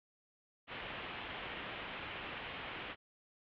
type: low-pass noise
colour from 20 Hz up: white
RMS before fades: -45 dBFS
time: 0.67-2.96 s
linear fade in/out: 50 ms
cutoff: 3200 Hz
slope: 48 dB/octave
effects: none